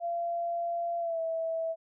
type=tone with pitch glide; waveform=sine; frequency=685 to 654.1 Hz; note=F5 to E5; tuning=-34 to -14 cents; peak=-29 dBFS; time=0-1.76 s; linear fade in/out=50 ms; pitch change=-80 cents; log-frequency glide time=0.99-1.2 s; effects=none